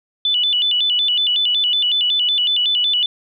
sine tone with vibrato, 3213 Hz, G7, 42 cents sharp, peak -14 dBFS, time 0.25-3.06 s, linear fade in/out 2 ms, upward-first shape square, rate 5.4 Hz, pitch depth 150 cents each way, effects none

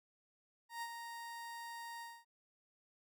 30% pulse tone with ADSR envelope, 932.3 Hz, A#5, in tune, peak -37 dBFS, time 0.69-2.25 s, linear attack 130 ms, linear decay 53 ms, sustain -6 dB, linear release 240 ms, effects none

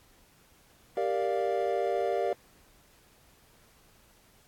triangle chord, G minor seventh, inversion none, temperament equal, 392 / 466.2 / 587.3 / 698.5 Hz, G4 / Bb4 / D5 / F5, 0 / 0 / 0 / 0 cents, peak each -30 dBFS, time 0.97-2.33 s, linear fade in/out 2 ms, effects pink hiss -61 dBFS RMS until 4.47 s + AAC 64 kbps

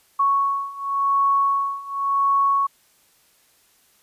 sine beating tone pair, 1108.7 / 1109.61 Hz, C#6 / C#6, 0 / +1 cents, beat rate 0.91 Hz, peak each -22 / -20 dBFS, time 0.19-2.67 s, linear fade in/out 10 ms, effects white hiss -59 dBFS RMS until 4.02 s + resampled to 32000 Hz

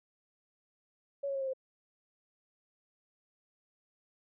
sine tone with pitch steps, 560 / 551 / 542.2 / 533.5 / 524.9 Hz, C#5 / C#5 / C#5 / C5 / C5, +18 / -11 / -38 / +34 / +5 cents, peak -32 dBFS, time 1.23-1.535 s, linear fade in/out 10 ms, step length 61 ms, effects none

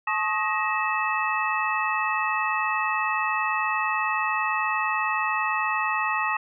sine tone cluster, 865 / 1088 / 1257 / 1883 / 2617 Hz, A5 / C#6 / D#6 / A#6 / E7, -30 / -33 / +17 / +17 / -13 cents, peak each -29 dBFS, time 0.07-6.37 s, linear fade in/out 5 ms, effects none

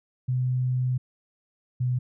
sine tone pair in turn, 126.9 / 125.23 Hz, B2 / B2, +47 / +24 cents, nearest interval unison, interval 23 cents, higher first, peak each -22 dBFS, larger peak neither, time 0.28-0.98 / 1.8-1.99 s, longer first, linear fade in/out 10 ms, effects none

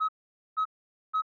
sine tone bursts, 1277 Hz, D#6, 45 cents sharp, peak -22 dBFS, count 3, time 0-1.221 s, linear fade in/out 20 ms, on 87 ms, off 480 ms, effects tanh soft clip ceiling -22 dBFS

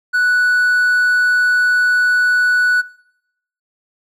triangle tone, 1479 Hz, F#6, 1 cent flat, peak -10 dBFS, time 0.13-2.82 s, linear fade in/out 20 ms, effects noise-tail reverb RT60 0.8 s tail -21 dB re dry

